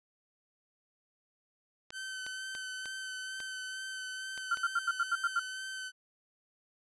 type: clicks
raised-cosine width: 0.2 ms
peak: -27 dBFS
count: 7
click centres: 1.905 / 2.265 / 2.551 / 2.857 / 3.403 / 4.377 / 4.572 s
type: tone with vibrato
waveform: sawtooth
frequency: 1531 Hz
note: G6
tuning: 41 cents flat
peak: -35 dBFS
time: 1.92-5.92 s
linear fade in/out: 50 ms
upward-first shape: sine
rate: 2.2 Hz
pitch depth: 15 cents each way
type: tone bursts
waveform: sine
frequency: 1388 Hz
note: F6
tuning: 11 cents flat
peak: -26 dBFS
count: 8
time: 4.51-5.396 s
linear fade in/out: 5 ms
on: 39 ms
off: 82 ms
effects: resampled to 24000 Hz